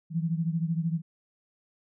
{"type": "beating tone pair", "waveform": "sine", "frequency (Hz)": [162.3, 175.3], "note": ["E3", "F3"], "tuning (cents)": [-27, 7], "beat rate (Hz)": 13, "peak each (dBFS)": [-27, -31], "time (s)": [0.1, 1.02], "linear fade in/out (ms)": 50, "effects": []}